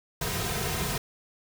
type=noise with comb filter; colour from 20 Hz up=pink; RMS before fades=-30 dBFS; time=0.21-0.98 s; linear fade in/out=5 ms; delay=3.5 ms; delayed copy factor=-0.85; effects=none